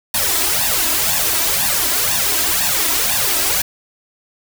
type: noise with flanger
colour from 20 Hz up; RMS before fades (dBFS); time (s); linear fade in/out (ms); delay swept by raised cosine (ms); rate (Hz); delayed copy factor
white; -17; 0.14-3.62; 5; 1.1 to 3.1; 2; +0.85
effects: none